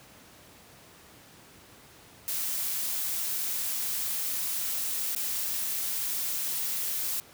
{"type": "noise with dropouts", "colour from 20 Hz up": "blue", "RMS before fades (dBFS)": -31, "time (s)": [2.28, 7.2], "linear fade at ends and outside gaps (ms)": 0, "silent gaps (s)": [5.149, 5.163], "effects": ["pink hiss -53 dBFS RMS until 7.33 s", "high-pass 80 Hz 12 dB/octave"]}